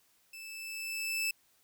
sawtooth tone with level ramp, 2633 Hz, E7, 3 cents flat, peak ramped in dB -42 to -26 dBFS, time 0.33-1.31 s, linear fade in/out 5 ms, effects white hiss -69 dBFS RMS until 1.63 s

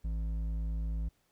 sine tone with hard clipping, 54.6 Hz, A1, 13 cents flat, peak -33 dBFS, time 0.04-1.09 s, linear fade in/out 10 ms, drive 7 dB, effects pink hiss -73 dBFS RMS until 1.31 s

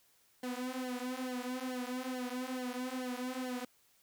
sawtooth tone with flanger, 252.7 Hz, B3, 40 cents sharp, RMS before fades -39 dBFS, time 0.43-3.65 s, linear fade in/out 5 ms, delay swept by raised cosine 0.8 to 5.6 ms, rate 2.3 Hz, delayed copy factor -1, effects white hiss -69 dBFS RMS until 4.02 s

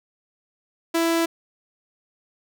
sawtooth tone, 332.2 Hz, E4, 13 cents sharp, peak -15 dBFS, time 0.94-1.26 s, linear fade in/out 10 ms, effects none

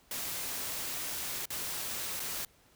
white noise with dropouts, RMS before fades -37 dBFS, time 0.11-2.45 s, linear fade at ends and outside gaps 2 ms, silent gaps 1.456-1.503 / 2.197-2.201 s, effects pink hiss -64 dBFS RMS until 2.75 s

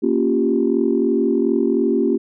sine chord, G half-diminished seventh, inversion first, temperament equal, 233.1 / 277.2 / 349.2 / 392 Hz, Bb3 / Db4 / F4 / G4, 0 / 0 / 0 / 0 cents, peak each -20 dBFS, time 0.02-2.18 s, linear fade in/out 20 ms, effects tanh soft clip ceiling -4 dBFS

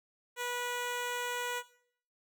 10% pulse tone, 488 Hz, B4, 21 cents flat, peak -26 dBFS, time 0.36-1.63 s, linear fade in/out 50 ms, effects noise-tail reverb RT60 0.6 s tail -17 dB re dry

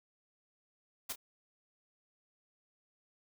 white noise with echo, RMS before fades -38 dBFS, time 1.09-1.13 s, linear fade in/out 10 ms, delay 29 ms, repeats 1, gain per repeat -11 dB, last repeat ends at 1.159 s, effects none

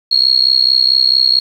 sine tone with amplitude modulation, 4294 Hz, C8, 44 cents sharp, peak -4 dBFS, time 0.11-1.4 s, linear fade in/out 10 ms, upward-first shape sine, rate 64.5 Hz, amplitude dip 100%, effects 7-bit

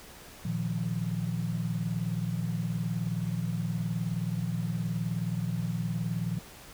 sine chord, Bb suspended fourth, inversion none, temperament equal, 116.54 / 155.56 / 174.61 Hz, Bb2 / Eb3 / F3, 0 / 0 / 0 cents, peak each -33 / -34 / -32 dBFS, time 0.45-6.39 s, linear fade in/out 5 ms, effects pink hiss -49 dBFS RMS until 6.73 s

